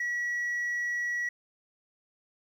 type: tone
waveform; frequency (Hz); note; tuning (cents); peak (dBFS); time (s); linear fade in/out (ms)
sine; 1930; B6; -40; -26; 0-1.29; 5
effects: tanh soft clip ceiling -27 dBFS + 10-bit